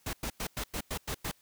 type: noise bursts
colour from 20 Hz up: pink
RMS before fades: -35 dBFS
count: 8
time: 0.06-1.315 s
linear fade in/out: 5 ms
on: 72 ms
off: 97 ms
effects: white hiss -66 dBFS RMS until 1.41 s